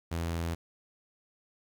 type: tone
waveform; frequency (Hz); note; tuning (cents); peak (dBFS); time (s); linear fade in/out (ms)
sawtooth; 83.7; E2; +27; -27; 0.11-0.55; 10
effects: 10-bit